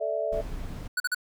sine chord, A suspended fourth, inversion none, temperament equal, 440 / 587.3 / 659.3 Hz, A4 / D5 / E5, 0 / 0 / 0 cents, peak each -33 / -30 / -29 dBFS, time 0-0.42 s, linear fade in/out 20 ms
brown noise, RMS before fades -35 dBFS, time 0.32-0.88 s, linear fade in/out 10 ms
square tone bursts, 1480 Hz, F#6, in tune, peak -25 dBFS, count 3, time 0.97-1.147 s, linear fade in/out 5 ms, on 31 ms, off 42 ms
effects none

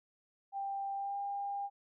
sine tone with pitch glide, 790 to 802 Hz, G5 to G5, +13 to +39 cents, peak -35 dBFS, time 0.52-1.7 s, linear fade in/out 50 ms, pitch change +26 cents, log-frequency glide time 0.95-1.17 s, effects none

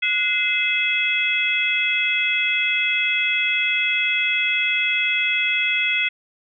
sine tone cluster, 1465 / 2071 / 2575 / 3343 Hz, F#6 / C7 / E7 / G#7, -18 / -18 / -41 / +11 cents, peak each -29 / -22 / -21 / -26 dBFS, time 0.02-6.09 s, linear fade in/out 10 ms, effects none

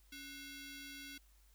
15% pulse ring-modulated tone, 1207 Hz, D6, 47 cents sharp, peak -39 dBFS, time 0.12-1.18 s, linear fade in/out 5 ms, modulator 928 Hz, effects added 50 Hz sine -64 dBFS peak until 1.54 s + white hiss -72 dBFS RMS until 1.54 s

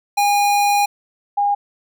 square / sine tone pair in turn, 816 / 812.9 Hz, G#5 / G#5, -31 / -37 cents, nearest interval unison, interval 6 cents, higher first, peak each -14 dBFS, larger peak neither, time 0.17-0.86 / 1.37-1.55 s, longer first, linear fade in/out 10 ms, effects none

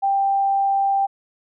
sine tone, 788 Hz, G5, 9 cents sharp, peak -16 dBFS, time 0.02-1.07 s, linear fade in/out 20 ms, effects none

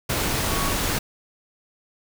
sine tone in noise, 1114 Hz, C#6, 8 cents sharp, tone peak -31 dBFS, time 0.48-0.73 s, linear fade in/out 10 ms, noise pink, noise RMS -24 dBFS, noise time 0.09-0.99 s, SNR -10 dB, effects none

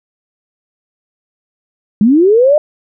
sine linear sweep, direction up, 195.2 to 617 Hz, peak -5 dBFS, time 2.01-2.58 s, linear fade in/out 2 ms, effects none

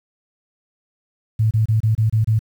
sine tone bursts, 110 Hz, A2, in tune, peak -13 dBFS, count 7, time 1.39-2.392 s, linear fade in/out 10 ms, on 120 ms, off 27 ms, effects 8-bit

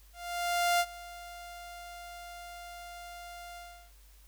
sawtooth tone with ADSR envelope, 698.5 Hz, F5, in tune, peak -20 dBFS, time 0.13-3.92 s, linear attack 670 ms, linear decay 52 ms, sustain -20 dB, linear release 350 ms, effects added 50 Hz sine -55 dBFS peak until 4.27 s + white hiss -63 dBFS RMS until 4.27 s

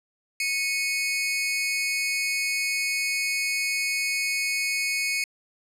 sawtooth tone pair together, 2203 / 2501 Hz, C#7 / D#7, -11 / +8 cents, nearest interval major second, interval 219 cents, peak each -22 / -26 dBFS, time 0.4-5.24 s, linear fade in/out 2 ms, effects low-pass 12000 Hz 12 dB/octave

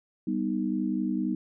sine chord, G augmented, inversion none, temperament equal, 196 / 246.9 / 311.1 Hz, G3 / B3 / D#4, 0 / 0 / 0 cents, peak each -30 dBFS, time 0.27-1.35 s, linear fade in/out 5 ms, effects none

